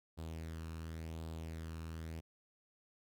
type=tone with flanger; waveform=sawtooth; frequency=81 Hz; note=E2; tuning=30 cents flat; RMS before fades=-45 dBFS; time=0.17-2.21 s; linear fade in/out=20 ms; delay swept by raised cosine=0.24 to 0.75 ms; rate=0.91 Hz; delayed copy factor=+0.5; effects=none